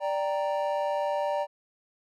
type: chord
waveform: triangle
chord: G minor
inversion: second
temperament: equal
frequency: 587.3 / 784 / 932.3 Hz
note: D5 / G5 / Bb5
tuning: 0 / 0 / 0 cents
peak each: -26 / -31 / -30 dBFS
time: 0-1.47 s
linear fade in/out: 50 ms
effects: none